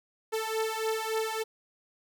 sawtooth beating tone pair, 440 / 443.5 Hz, A4 / A4, 0 / +14 cents, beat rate 3.5 Hz, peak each -28 dBFS, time 0.32-1.44 s, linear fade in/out 20 ms, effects none

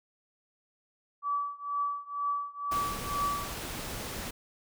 sine tone with tremolo, 1150 Hz, D6, 37 cents flat, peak -26 dBFS, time 1.22-3.54 s, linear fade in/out 50 ms, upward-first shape triangle, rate 2.1 Hz, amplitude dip 95%
pink noise, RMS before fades -38 dBFS, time 2.71-4.31 s, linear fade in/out 10 ms
effects none

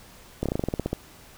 slowing click train, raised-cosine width 2 ms, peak -12 dBFS, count 12, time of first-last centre 0.43-0.93 s, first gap 27 ms, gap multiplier 1.1, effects pink hiss -50 dBFS RMS until 1.37 s

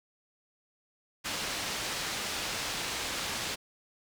white low-pass noise, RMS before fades -35 dBFS, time 1.24-3.56 s, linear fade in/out 20 ms, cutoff 5300 Hz, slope 12 dB/octave, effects none

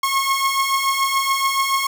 sawtooth beating tone pair, 1082 / 1089 Hz, C#6 / C#6, -42 / -31 cents, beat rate 7 Hz, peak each -19 / -15 dBFS, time 0.03-1.87 s, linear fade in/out 5 ms, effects 7-bit

